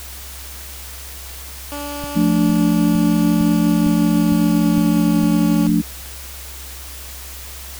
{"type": "tone with pitch glide", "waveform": "15% pulse", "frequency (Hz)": [288.9, 282], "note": ["D4", "C#4"], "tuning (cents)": [-28, 30], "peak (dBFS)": -20, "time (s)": [1.72, 5.67], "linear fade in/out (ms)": 0, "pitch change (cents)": -42, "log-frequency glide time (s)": [3.61, 5.34]}
{"type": "click train", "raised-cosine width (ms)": 5, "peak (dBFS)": -17, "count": 9, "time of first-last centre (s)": [2.04, 5.693], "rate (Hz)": 2.19}
{"type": "chord", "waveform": "sine", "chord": "D minor", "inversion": "first", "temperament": "equal", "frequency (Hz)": [174.61, 220, 293.7], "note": ["F3", "A3", "D4"], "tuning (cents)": [0, 0, 0], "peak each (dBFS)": -17, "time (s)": [2.15, 5.82], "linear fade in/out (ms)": 20}
{"effects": ["added 66 Hz sine -35 dBFS peak until 7.79 s", "white hiss -35 dBFS RMS until 7.79 s"]}